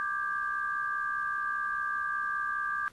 sine tone cluster, 1182 / 1580 / 1645 Hz, D6 / G6 / G#6, +11 / +13 / -17 cents, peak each -32 / -34 / -36 dBFS, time 0-2.88 s, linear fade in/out 0 ms, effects pink hiss -61 dBFS RMS until 2.92 s + AAC 32 kbps

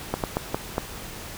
slowing click train, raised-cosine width 1 ms, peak -9 dBFS, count 5, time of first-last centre 0.14-0.781 s, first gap 98 ms, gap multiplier 1.34, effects pink hiss -38 dBFS RMS until 1.37 s

